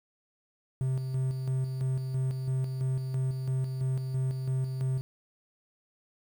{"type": "tone with tremolo", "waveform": "triangle", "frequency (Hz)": 130.81, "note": "C3", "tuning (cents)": 0, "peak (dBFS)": -24, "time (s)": [0.81, 5.01], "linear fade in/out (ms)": 0, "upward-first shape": "square", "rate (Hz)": 3, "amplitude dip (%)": 45, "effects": ["9-bit"]}